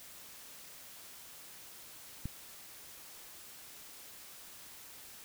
click, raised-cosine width 5 ms, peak -25 dBFS, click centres 2.256 s, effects white hiss -52 dBFS RMS until 5.24 s

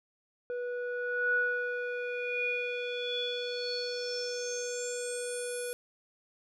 square tone with low-pass filter sweep, 489 Hz, B4, 17 cents flat, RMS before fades -34 dBFS, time 0.5-5.73 s, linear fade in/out 0 ms, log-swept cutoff 1000 to 11000 Hz, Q 9.6, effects none

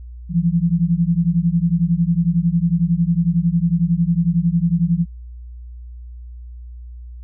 sine beating tone pair, 164.81 / 175.81 Hz, E3 / F3, 0 / +12 cents, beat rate 11 Hz, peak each -17 dBFS, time 0.29-5.06 s, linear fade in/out 50 ms, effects added 60 Hz sine -32 dBFS peak until 7.23 s

